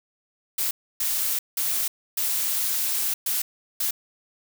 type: noise bursts at uneven times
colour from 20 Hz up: blue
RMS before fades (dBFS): -25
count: 6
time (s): 0.58-0.71 / 1-1.39 / 1.57-1.88 / 2.17-3.14 / 3.26-3.42 / 3.8-3.91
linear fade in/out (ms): 5
effects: none